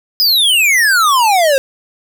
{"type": "exponential sweep", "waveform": "square", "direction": "down", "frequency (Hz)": [5100, 523.3], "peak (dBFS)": -9, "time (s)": [0.2, 1.58], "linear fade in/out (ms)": 0, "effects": ["8-bit"]}